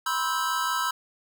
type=chord; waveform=square; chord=C major seventh; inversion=third; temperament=just; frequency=981.1 / 1046.5 / 1308.1 / 1569.8 Hz; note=B5 / C6 / E6 / G6; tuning=-12 / 0 / -14 / +2 cents; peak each=-31 / -33 / -29 / -33 dBFS; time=0.06-0.91 s; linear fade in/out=5 ms; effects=none